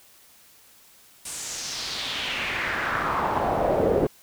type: noise with band-pass filter sweep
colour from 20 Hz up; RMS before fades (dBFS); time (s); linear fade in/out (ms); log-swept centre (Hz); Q
brown; -26; 1.25-4.07; 5; 9000 to 410; 2.6
effects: white hiss -54 dBFS RMS until 4.22 s